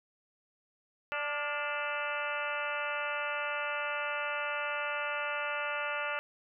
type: harmonic tone with a mistuned harmonic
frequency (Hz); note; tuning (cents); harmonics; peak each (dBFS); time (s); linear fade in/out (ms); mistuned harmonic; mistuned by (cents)
293.7; D4; 0; 2 / 3 / 4 / 5 / 6 / 7 / 8 / 9 / 10; -39 / -42 / -40 / -37 / -44 / -43 / -45 / -39 / -48; 1.12-6.19; 0; 5; -47
effects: none